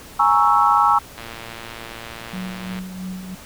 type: chord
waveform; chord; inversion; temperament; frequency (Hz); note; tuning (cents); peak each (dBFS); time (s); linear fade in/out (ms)
sine; A# half-diminished seventh; third; equal; 830.6 / 932.3 / 1108.7 / 1318.5; G#5 / A#5 / C#6 / E6; 0 / 0 / 0 / 0; -18 / -19 / -18 / -17; 0.19-0.99; 10
type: click train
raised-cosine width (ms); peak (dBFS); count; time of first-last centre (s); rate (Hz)
0.3; -18; 186; 1.18-2.789; 115
type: tone with tremolo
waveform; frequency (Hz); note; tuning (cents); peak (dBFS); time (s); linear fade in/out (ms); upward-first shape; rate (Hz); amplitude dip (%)
sine; 185.7; F#3; +7; -26; 2.33-3.35; 5; sine; 3; 50
effects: pink hiss -41 dBFS RMS until 3.45 s